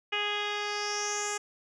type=tone with low-pass filter sweep; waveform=10% pulse; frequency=414.1 Hz; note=G#4; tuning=5 cents flat; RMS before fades=-32 dBFS; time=0.12-1.38 s; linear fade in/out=10 ms; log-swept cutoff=2800 to 7900 Hz; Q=5; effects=none